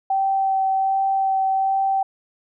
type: tone with vibrato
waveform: sine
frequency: 773 Hz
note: G5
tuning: 24 cents flat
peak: -17 dBFS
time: 0.1-2.03 s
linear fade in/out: 5 ms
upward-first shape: sine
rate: 1.3 Hz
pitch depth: 10 cents each way
effects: none